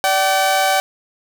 sawtooth tone pair together, 584.5 / 764 Hz, D5 / G5, -8 / -45 cents, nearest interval perfect fourth, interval 463 cents, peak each -16 / -11 dBFS, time 0.04-0.8 s, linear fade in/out 0 ms, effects none

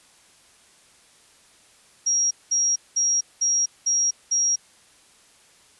sine tone bursts, 5650 Hz, F8, 19 cents sharp, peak -18 dBFS, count 6, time 2.06-4.56 s, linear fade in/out 10 ms, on 250 ms, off 200 ms, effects white hiss -55 dBFS RMS until 5.79 s + resampled to 24000 Hz

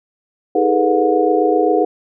sine tone cluster, 316.7 / 406.6 / 434.2 / 491.6 / 723 Hz, D#4 / G#4 / A4 / B4 / F#5, +31 / -37 / -23 / -8 / -40 cents, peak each -18 dBFS, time 0.55-1.85 s, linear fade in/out 5 ms, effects none

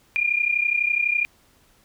sine tone pair together, 2397 / 2429 Hz, D7 / D#7, +35 / -42 cents, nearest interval unison, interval 23 cents, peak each -22 dBFS, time 0.16-1.25 s, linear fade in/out 0 ms, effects pink hiss -59 dBFS RMS until 1.84 s

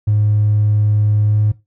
triangle tone with pitch glide, 105.1 to 105.77 Hz, G#2 to G#2, +21 to +32 cents, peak -8 dBFS, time 0.07-1.52 s, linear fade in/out 10 ms, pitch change +11 cents, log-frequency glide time 1.27-1.36 s, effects noise-tail reverb RT60 0.2 s tail -18 dB re dry + tanh soft clip ceiling -7 dBFS

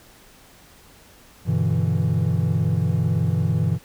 triangle chord, E minor seventh, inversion first, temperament equal, 98 / 123.47 / 146.83 / 164.81 Hz, G2 / B2 / D3 / E3, 0 / 0 / 0 / 0 cents, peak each -21 / -21 / -23 / -20 dBFS, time 1.45-3.79 s, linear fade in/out 50 ms, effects tanh soft clip ceiling -10 dBFS + pink hiss -50 dBFS RMS until 3.84 s

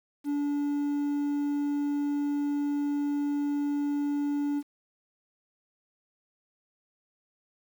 triangle tone with quantisation, 288.6 Hz, D4, 30 cents flat, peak -24 dBFS, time 0.24-4.63 s, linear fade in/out 50 ms, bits 9, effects none

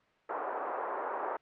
white band-pass noise, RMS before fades -36 dBFS, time 0.29-1.37 s, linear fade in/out 5 ms, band 410 to 1200 Hz, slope 24 dB/octave, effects white hiss -67 dBFS RMS until 1.41 s + low-pass 2000 Hz 12 dB/octave

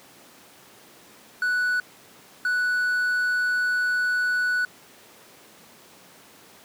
triangle tone pair in turn, 1480 / 1480 Hz, F#6 / F#6, 0 / 0 cents, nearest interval unison, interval 0 cents, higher neither, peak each -19 dBFS, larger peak neither, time 1.42-1.8 / 2.45-4.65 s, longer second, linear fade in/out 2 ms, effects pink hiss -50 dBFS RMS until 6.64 s + high-pass 200 Hz 12 dB/octave

